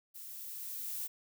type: noise with level ramp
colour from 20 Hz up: violet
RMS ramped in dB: -48 to -38 dBFS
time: 0.14-1.08 s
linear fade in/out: 20 ms
effects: none